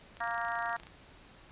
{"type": "click train", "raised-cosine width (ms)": 0.2, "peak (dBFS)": -31, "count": 21, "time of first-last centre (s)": [0.17, 0.869], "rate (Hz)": 28.6}
{"type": "harmonic tone", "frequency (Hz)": 233.1, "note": "A#3", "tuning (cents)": 0, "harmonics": [3, 4, 5, 6, 7, 8], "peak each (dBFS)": [-37, -38, -39, -40, -40, -41], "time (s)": [0.2, 0.77], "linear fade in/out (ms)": 10}
{"effects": ["pink hiss -56 dBFS RMS until 1.51 s", "resampled to 8000 Hz"]}